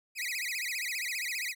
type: tone with vibrato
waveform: sawtooth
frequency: 2217 Hz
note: C#7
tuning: in tune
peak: -29 dBFS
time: 0.15-1.55 s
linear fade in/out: 50 ms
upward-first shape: sine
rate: 15 Hz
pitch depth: 260 cents each way
effects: none